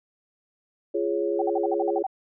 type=chord; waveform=sine; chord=Db major; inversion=first; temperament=equal with one note detuned; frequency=344 / 415.3 / 554.4 Hz; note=F4 / Ab4 / Db5; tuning=-26 / 0 / 0 cents; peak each=-27 / -26 / -29 dBFS; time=0.94-2.03 s; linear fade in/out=10 ms
type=tone bursts; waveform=sine; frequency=768 Hz; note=G5; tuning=36 cents flat; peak=-24 dBFS; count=9; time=1.39-2.067 s; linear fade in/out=5 ms; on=29 ms; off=52 ms
effects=none